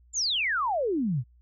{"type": "exponential sweep", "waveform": "sine", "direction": "down", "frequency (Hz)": [7459, 110], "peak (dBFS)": -24, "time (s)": [0.13, 1.24], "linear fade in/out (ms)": 50, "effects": ["added 60 Hz sine -55 dBFS peak until 1.41 s"]}